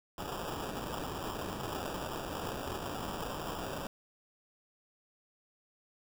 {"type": "noise with sample-and-hold", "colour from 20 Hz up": "white", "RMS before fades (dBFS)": -39, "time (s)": [0.18, 3.87], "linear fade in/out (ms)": 2, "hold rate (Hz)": 2100, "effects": []}